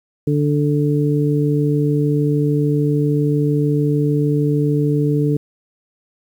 harmonic tone, 146.83 Hz, D3, in tune, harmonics 1 / 2 / 3, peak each -16 / -19 / -21 dBFS, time 0.27-5.37 s, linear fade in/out 5 ms, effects 8-bit

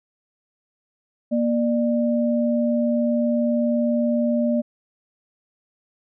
sine tone pair together, 236.5 / 596 Hz, A#3 / D5, +25 / +25 cents, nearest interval octave + major third, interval 1600 cents, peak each -19 / -23 dBFS, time 1.31-4.62 s, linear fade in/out 20 ms, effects none

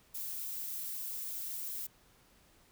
violet noise, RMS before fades -40 dBFS, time 0.14-1.87 s, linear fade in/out 10 ms, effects pink hiss -65 dBFS RMS until 2.71 s

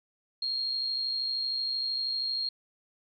sine tone with amplitude modulation, 4244 Hz, C8, 24 cents sharp, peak -27 dBFS, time 0.42-2.49 s, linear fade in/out 5 ms, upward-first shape sine, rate 52.9 Hz, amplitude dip 30%, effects none

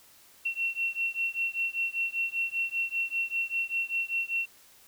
sine beating tone pair, 2717 / 2722.1 Hz, F7 / F7, -48 / -45 cents, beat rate 5.1 Hz, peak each -31 dBFS, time 0.45-4.46 s, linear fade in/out 10 ms, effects white hiss -57 dBFS RMS until 4.87 s

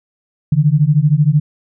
sine beating tone pair, 142.9 / 155.9 Hz, D3 / D#3, -47 / +4 cents, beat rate 13 Hz, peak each -12 dBFS, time 0.52-1.4 s, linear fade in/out 5 ms, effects none

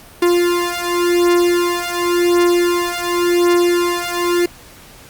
45% pulse beating tone pair, 349.2 / 350.11 Hz, F4 / F4, 0 / +4 cents, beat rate 0.91 Hz, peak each -16 dBFS, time 0.22-4.46 s, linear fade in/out 5 ms, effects pink hiss -41 dBFS RMS until 5.09 s + Opus 48 kbps

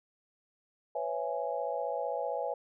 sine chord, C# minor seventh, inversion third, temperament just, 498.9 / 554.4 / 665.2 / 831.5 Hz, B4 / C#5 / E5 / G#5, +17 / 0 / +16 / +2 cents, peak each -37 / -36 / -37 / -37 dBFS, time 0.95-2.54 s, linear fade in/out 5 ms, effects none

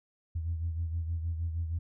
sine beating tone pair, 82.41 / 88.81 Hz, E2 / F2, 0 / +30 cents, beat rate 6.4 Hz, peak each -30 / -39 dBFS, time 0.35-1.79 s, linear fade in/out 10 ms, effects tanh soft clip ceiling -24 dBFS

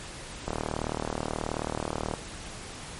click train, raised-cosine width 1 ms, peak -15 dBFS, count 65, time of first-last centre 0.48-2.138 s, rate 38.6 Hz, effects pink hiss -41 dBFS RMS until 2.99 s + MP3 48 kbps

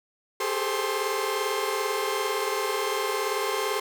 sawtooth tone cluster, 397.3 / 419.9 / 437.7 / 520 / 1059 Hz, G4 / G#4 / A4 / C5 / C6, +23 / +19 / -9 / -11 / +21 cents, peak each -27 / -31 / -28 / -30 / -27 dBFS, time 0.4-3.8 s, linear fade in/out 5 ms, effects none

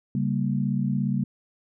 sine chord, G diminished, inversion second, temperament equal, 138.59 / 196 / 233.1 Hz, Db3 / G3 / Bb3, 0 / 0 / 0 cents, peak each -26 / -26 / -28 dBFS, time 0.15-1.24 s, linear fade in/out 2 ms, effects none

